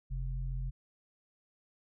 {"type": "tone pair together", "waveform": "sine", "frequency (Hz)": [44.73, 130.6], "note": ["F1", "C3"], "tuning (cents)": [42, -3], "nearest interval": "octave + perfect fifth", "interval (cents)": 1855, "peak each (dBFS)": [-34, -39], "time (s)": [0.1, 0.71], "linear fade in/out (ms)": 20, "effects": []}